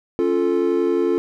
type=chord; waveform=triangle; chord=Db augmented; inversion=none; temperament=equal; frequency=277.2 / 349.2 / 440 Hz; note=Db4 / F4 / A4; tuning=0 / 0 / 0 cents; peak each=-22 / -17 / -19 dBFS; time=0.19-1.18 s; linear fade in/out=0 ms; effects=none